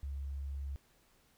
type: tone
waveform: sine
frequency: 69.3 Hz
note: C#2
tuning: in tune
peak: -37 dBFS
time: 0.03-0.76 s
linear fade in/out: 0 ms
effects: pink hiss -69 dBFS RMS until 1.37 s